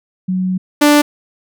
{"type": "tone pair in turn", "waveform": ["sine", "sawtooth"], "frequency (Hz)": [185.2, 294], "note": ["F#3", "D4"], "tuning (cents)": [2, 2], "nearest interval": "minor sixth", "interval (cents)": 800, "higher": "second", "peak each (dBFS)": [-14, -3], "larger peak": "second", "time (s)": [[0.28, 0.58], [0.81, 1.02]], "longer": "first", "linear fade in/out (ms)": 10, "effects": []}